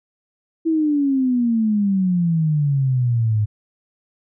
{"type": "exponential sweep", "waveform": "sine", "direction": "down", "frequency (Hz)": [329.6, 103.83], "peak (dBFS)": -15, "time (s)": [0.65, 3.46], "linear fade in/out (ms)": 20, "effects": []}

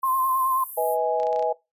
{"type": "high-pass noise", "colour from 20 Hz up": "pink", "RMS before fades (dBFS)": -34, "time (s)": [0.02, 0.97], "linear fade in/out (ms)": 50, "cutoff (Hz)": 11000, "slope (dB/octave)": 48}
{"type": "tone with vibrato", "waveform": "sine", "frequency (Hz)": 1049, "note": "C6", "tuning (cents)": 4, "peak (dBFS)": -20, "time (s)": [0.03, 0.64], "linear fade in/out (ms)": 5, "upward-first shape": "triangle", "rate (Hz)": 9.4, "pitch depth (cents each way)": 38}
{"type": "chord", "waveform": "sine", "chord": "G# minor", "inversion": "first", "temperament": "equal with one note detuned", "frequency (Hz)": [493.9, 637.5, 830.6], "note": ["B4", "D#5", "G#5"], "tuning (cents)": [0, 42, 0], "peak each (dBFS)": -25, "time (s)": [0.77, 1.53], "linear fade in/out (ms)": 10}
{"type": "clicks", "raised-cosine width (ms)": 0.2, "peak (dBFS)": -26, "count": 7, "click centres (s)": [1.2, 1.232, 1.269, 1.329, 1.361, 1.394, 1.426]}
{"effects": ["noise-tail reverb RT60 0.2 s tail -19 dB re dry", "resampled to 32000 Hz"]}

